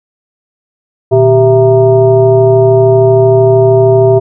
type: tone with frequency modulation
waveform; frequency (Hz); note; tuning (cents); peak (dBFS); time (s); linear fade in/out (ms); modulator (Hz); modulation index
sine; 390; G4; -9; -3; 1.11-4.2; 20; 271; 1
effects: none